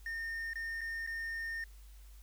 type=tone with dropouts; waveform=triangle; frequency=1825 Hz; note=A#6; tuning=37 cents flat; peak=-35 dBFS; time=0.06-1.64 s; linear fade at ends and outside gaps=2 ms; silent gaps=0.534-0.556 / 0.809-0.814 / 1.065-1.073 s; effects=added 50 Hz sine -51 dBFS peak until 2.22 s + white hiss -65 dBFS RMS until 2.22 s